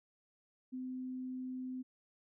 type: tone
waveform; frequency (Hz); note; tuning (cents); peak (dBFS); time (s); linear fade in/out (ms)
sine; 256.1; C4; -37; -39; 0.72-1.83; 20
effects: none